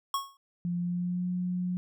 square tone with exponential decay, 1100 Hz, C#6, 14 cents flat, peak -25 dBFS, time 0.14-0.37 s, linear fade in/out 2 ms, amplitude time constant 50 ms
sine tone with pitch glide, 174.61 to 180.04 Hz, F3 to F#3, 0 to -47 cents, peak -28 dBFS, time 0.65-1.77 s, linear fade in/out 0 ms, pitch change +53 cents, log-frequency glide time 0.77-1.28 s
effects none

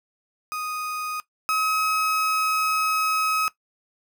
35% pulse tone pair in turn, 1244.5 / 1275.1 Hz, D#6 / D#6, 0 / +42 cents, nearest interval unison, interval 42 cents, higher second, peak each -26 / -19 dBFS, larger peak second, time 0.52-1.2 / 1.49-3.48 s, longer second, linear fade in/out 0 ms, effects noise-tail reverb RT60 0.1 s tail -17 dB re dry

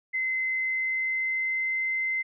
sine tone with pitch glide, 2056 to 2069 Hz, C7 to C7, -31 to -20 cents, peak -25 dBFS, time 0.13-2.23 s, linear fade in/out 20 ms, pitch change +11 cents, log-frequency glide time 0.55-1.83 s, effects none

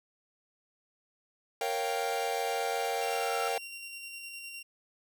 45% pulse chord, G half-diminished seventh, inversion first, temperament equal, 466.2 / 554.4 / 698.5 / 784 Hz, Bb4 / Db5 / F5 / G5, 0 / 0 / 0 / 0 cents, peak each -35 / -38 / -36 / -34 dBFS, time 1.61-3.58 s, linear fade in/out 2 ms
sine tone with exponential growth, 1339 Hz, E6, 27 cents sharp, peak -34 dBFS, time 2.33-3.48 s, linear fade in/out 0 ms, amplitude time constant 250 ms
sawtooth tone with tremolo, 2757 Hz, F7, 23 cents flat, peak -37 dBFS, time 3.01-4.63 s, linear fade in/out 10 ms, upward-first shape square, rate 9.8 Hz, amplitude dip 25%
effects none

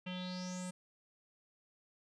square tone with low-pass filter sweep, 182.3 Hz, F#3, 25 cents flat, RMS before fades -42 dBFS, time 0.06-0.71 s, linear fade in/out 10 ms, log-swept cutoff 2800 to 8900 Hz, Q 6.8, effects none

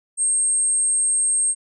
sine tone, 8470 Hz, C9, 20 cents sharp, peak -15 dBFS, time 0.17-1.55 s, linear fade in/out 50 ms, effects tanh soft clip ceiling -14 dBFS

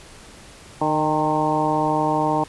harmonic tone with a mistuned harmonic, 153.1 Hz, D#3, 28 cents flat, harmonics 1 / 2 / 3 / 4 / 5 / 6 / 7, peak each -28 / -24 / -28 / -26 / -24 / -23 / -29 dBFS, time 0.81-2.44 s, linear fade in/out 5 ms, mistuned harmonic 5, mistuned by +37 cents, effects pink hiss -44 dBFS RMS until 2.48 s + resampled to 24000 Hz

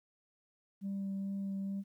sine tone with vibrato, 196 Hz, G3, in tune, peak -33 dBFS, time 0.81-1.84 s, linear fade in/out 50 ms, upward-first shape sine, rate 2.3 Hz, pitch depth 10 cents each way, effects tanh soft clip ceiling -33 dBFS + 12-bit

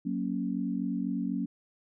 sine chord, F# major, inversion none, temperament equal, 185 / 233.1 / 277.2 Hz, F#3 / A#3 / C#4, 0 / 0 / 0 cents, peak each -33 dBFS, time 0.05-1.46 s, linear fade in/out 10 ms, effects none

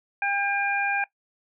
harmonic tone, 802 Hz, G5, 39 cents sharp, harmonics 1 / 2 / 3, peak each -27 / -27 / -27 dBFS, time 0.22-1.04 s, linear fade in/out 2 ms, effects noise-tail reverb RT60 0.1 s tail -19 dB re dry

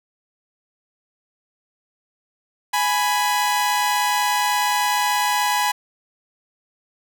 sawtooth tone pair together, 833 / 989.6 Hz, G#5 / B5, +5 / +3 cents, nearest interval minor third, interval 298 cents, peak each -17 dBFS, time 2.73-5.72 s, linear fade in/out 10 ms, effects none

